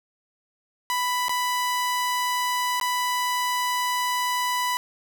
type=tone with dropouts; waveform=sawtooth; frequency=991 Hz; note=B5; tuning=6 cents sharp; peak=-19 dBFS; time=0.9-4.77 s; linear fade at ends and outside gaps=0 ms; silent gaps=1.283-1.294 / 2.799-2.812 s; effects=none